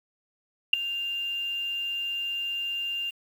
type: tone with ADSR envelope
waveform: sine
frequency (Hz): 2795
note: F7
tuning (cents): +1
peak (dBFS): -10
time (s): 0.73-3.11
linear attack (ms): 6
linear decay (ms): 4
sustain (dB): -18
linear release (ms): 18
effects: 8-bit